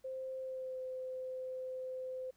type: tone with pitch glide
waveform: sine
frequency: 523 to 514.9 Hz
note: C5 to C5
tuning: -1 to -28 cents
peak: -39 dBFS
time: 0.04-2.31 s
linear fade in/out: 10 ms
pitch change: -27 cents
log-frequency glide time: 0.4-0.8 s
effects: pink hiss -73 dBFS RMS until 2.36 s